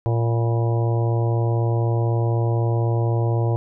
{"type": "harmonic tone with a mistuned harmonic", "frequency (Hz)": 116, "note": "A#2", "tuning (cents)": -8, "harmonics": [1, 3, 4, 5, 6, 7, 8], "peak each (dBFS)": [-18, -28, -30, -32, -34, -35, -36], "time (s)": [0.06, 3.56], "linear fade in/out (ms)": 0, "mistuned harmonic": 8, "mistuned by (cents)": 76, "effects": []}